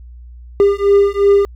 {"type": "beating tone pair", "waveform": "triangle", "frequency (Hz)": [400, 402.8], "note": ["G4", "G4"], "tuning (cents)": [35, 47], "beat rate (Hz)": 2.8, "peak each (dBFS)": -10, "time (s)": [0.6, 1.45], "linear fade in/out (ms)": 0, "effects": ["added 60 Hz sine -33 dBFS peak until 1.55 s"]}